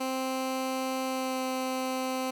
15% pulse tone with pitch glide, 261.6 to 259.5 Hz, C4 to C4, 0 to -14 cents, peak -23 dBFS, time 0-2.31 s, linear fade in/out 10 ms, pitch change -14 cents, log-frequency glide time 1.06-1.43 s, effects none

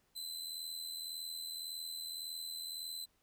sawtooth tone with amplitude modulation, 4038 Hz, B7, 38 cents sharp, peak -36 dBFS, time 0.15-3.06 s, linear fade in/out 20 ms, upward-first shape sine, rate 81.8 Hz, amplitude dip 55%, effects pink hiss -75 dBFS RMS until 3.22 s

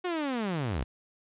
sawtooth linear sweep, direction down, 370 to 50.7 Hz, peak -25 dBFS, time 0.04-0.84 s, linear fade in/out 10 ms, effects resampled to 8000 Hz + 10-bit

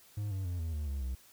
triangle tone with pitch steps, 103.83 / 95.76 / 88.32 / 81.46 / 75.13 / 69.3 / 63.91 Hz, G#2 / G2 / F2 / E2 / D2 / C#2 / C2, 0 / -40 / +20 / -20 / +40 / 0 / -40 cents, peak -31 dBFS, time 0.17-1.15 s, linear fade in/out 5 ms, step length 140 ms, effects white hiss -60 dBFS RMS until 1.32 s

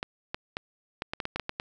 clicks, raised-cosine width 0.3 ms, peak -15 dBFS, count 11, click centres 0.029 / 0.345 / 0.569 / 1.021 / 1.135 / 1.202 / 1.254 / 1.36 / 1.397 / 1.494 / 1.599 s, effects none

